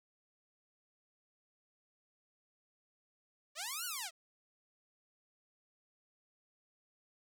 5% pulse linear two-way sweep, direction up then down, 554.4 to 1499 to 608 Hz, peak -27 dBFS, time 3.55-4.11 s, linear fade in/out 50 ms, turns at 3.85 s, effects none

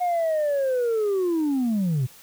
sine linear sweep, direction down, 726 to 118.7 Hz, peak -18 dBFS, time 0-2.07 s, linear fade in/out 20 ms, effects tanh soft clip ceiling -19 dBFS + white hiss -49 dBFS RMS until 2.22 s

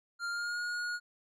square tone with pitch glide, 1396.9 to 1440.3 Hz, F6 to F#6, 0 to -47 cents, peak -34 dBFS, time 0.19-1 s, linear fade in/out 50 ms, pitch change +53 cents, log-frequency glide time 0.3-0.6 s, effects low-pass 7000 Hz 12 dB/octave

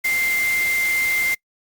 sine tone in noise, 2093 Hz, C7, in tune, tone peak -18 dBFS, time 0.04-1.35 s, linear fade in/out 10 ms, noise white, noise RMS -29 dBFS, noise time 0.04-1.35 s, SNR +8 dB, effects noise-tail reverb RT60 0.1 s tail -26 dB re dry + Opus 48 kbps

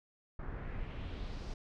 brown noise with low-pass filter sweep, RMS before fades -41 dBFS, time 0.39-1.54 s, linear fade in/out 5 ms, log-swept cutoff 1400 to 5700 Hz, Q 2.1, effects none

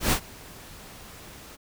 pink noise with ADSR envelope, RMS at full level -21 dBFS, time 0-1.57 s, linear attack 110 ms, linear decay 88 ms, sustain -24 dB, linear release 24 ms, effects none

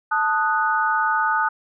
sine chord, D# diminished, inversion second, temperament equal, 880 / 1244.5 / 1480 Hz, A5 / D#6 / F#6, 0 / 0 / 0 cents, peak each -22 dBFS, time 0.11-1.49 s, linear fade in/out 10 ms, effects none

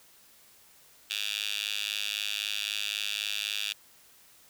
10% pulse tone with high-pass filter, 103.83 Hz, G#2, in tune, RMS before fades -33 dBFS, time 1.1-3.73 s, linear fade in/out 5 ms, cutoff 3100 Hz, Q 5, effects white hiss -58 dBFS RMS until 4.49 s

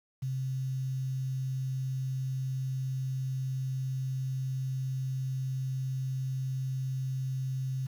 sine tone with quantisation, 131.5 Hz, C3, 9 cents sharp, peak -30 dBFS, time 0.22-7.87 s, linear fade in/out 10 ms, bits 9, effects none

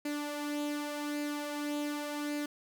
sawtooth tone with flanger, 293.7 Hz, D4, in tune, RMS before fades -36 dBFS, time 0.05-2.46 s, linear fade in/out 5 ms, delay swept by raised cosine 0.43 to 3.13 ms, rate 0.87 Hz, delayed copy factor +0.5, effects none

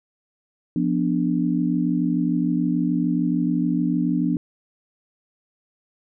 sine chord, B diminished, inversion second, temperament equal, 174.61 / 246.9 / 293.7 Hz, F3 / B3 / D4, 0 / 0 / 0 cents, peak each -23 dBFS, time 0.76-4.37 s, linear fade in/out 2 ms, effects none

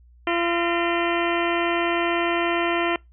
harmonic tone with a mistuned harmonic, 342.3 Hz, F4, 35 cents flat, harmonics 1 / 2 / 3 / 4 / 5 / 6 / 7 / 8 / 9, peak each -24 / -27 / -29 / -30 / -31 / -32 / -32 / -33 / -34 dBFS, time 0.27-2.96 s, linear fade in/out 2 ms, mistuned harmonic 5, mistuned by +100 cents, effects noise-tail reverb RT60 0.2 s tail -25 dB re dry + added 60 Hz sine -49 dBFS peak until 3.12 s

